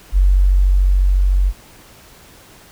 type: tone with level ramp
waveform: sine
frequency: 46.86 Hz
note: F#1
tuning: 23 cents sharp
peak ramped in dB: -8 to -11 dBFS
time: 0.12-1.53 s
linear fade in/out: 50 ms
effects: pink hiss -44 dBFS RMS until 2.71 s